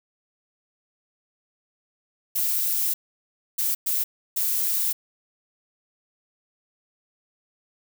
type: noise bursts at uneven times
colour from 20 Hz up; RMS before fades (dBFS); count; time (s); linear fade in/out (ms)
violet; -24; 4; 2.35-2.94 / 3.58-3.75 / 3.86-4.04 / 4.36-4.93; 10
effects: none